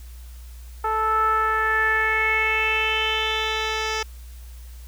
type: tone with low-pass filter sweep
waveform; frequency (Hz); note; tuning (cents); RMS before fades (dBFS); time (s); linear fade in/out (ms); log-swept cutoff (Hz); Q
10% pulse; 438.1; A4; -7; -22; 0.84-4.03; 5; 1100 to 4900; 5
effects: added 60 Hz sine -37 dBFS peak until 4.87 s + white hiss -52 dBFS RMS until 4.87 s